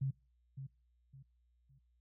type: tone with echo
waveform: sine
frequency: 135.1 Hz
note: C#3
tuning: 44 cents flat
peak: -32 dBFS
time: 0.01-0.11 s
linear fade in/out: 10 ms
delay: 560 ms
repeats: 3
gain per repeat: -10 dB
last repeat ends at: 1.79 s
effects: noise-tail reverb RT60 0.3 s tail -24 dB re dry + added 60 Hz sine -70 dBFS peak until 2 s